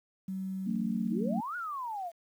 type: tone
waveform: sine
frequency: 190 Hz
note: F#3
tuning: 46 cents sharp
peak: -33 dBFS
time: 0.28-1.4 s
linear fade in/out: 5 ms
type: harmonic tone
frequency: 56.9 Hz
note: A#1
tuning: 41 cents flat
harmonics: 3 / 4 / 5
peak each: -43 / -31 / -41 dBFS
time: 0.66-1.41 s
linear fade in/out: 10 ms
type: exponential two-way sweep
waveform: sine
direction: up then down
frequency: 246.9 to 1480 to 655 Hz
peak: -34 dBFS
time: 1.06-2.12 s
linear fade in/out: 50 ms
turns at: 1.56 s
effects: 10-bit